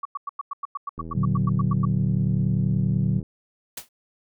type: tone bursts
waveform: sine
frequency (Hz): 1134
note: C#6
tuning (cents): +39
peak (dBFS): -26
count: 16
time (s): 0.03-1.853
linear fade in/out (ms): 5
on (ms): 23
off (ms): 97
type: click train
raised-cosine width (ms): 3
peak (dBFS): -25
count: 184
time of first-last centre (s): 0.98-3.228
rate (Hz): 81.4
type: chord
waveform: sine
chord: Bb augmented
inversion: none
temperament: equal with one note detuned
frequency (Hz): 116.54 / 146.83 / 187.04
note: Bb2 / D3 / F#3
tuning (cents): 0 / 0 / +19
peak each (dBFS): -24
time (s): 1.15-3.2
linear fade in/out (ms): 10
type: noise with exponential decay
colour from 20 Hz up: white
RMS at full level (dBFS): -29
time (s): 3.77-3.89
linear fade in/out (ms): 5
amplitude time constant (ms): 25
effects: none